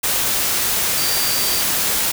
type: tone in noise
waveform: sine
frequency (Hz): 4677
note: D8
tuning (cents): -8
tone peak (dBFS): -24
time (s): 0.97-1.62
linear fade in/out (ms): 10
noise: white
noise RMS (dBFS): -19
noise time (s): 0.03-2.12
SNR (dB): -8
effects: none